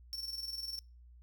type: tone with tremolo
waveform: 45% pulse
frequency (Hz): 5440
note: F8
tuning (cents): -46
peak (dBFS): -37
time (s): 0.13-0.79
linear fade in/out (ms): 0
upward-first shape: square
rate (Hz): 20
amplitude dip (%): 55
effects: noise-tail reverb RT60 0.3 s tail -26 dB re dry + added 60 Hz sine -54 dBFS peak until 1.22 s